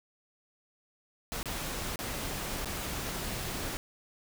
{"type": "noise with dropouts", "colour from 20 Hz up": "pink", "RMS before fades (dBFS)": -36, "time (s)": [1.32, 3.77], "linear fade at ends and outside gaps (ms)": 0, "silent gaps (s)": [[1.429, 1.457], [1.958, 1.99], [2.647, 2.657]], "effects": []}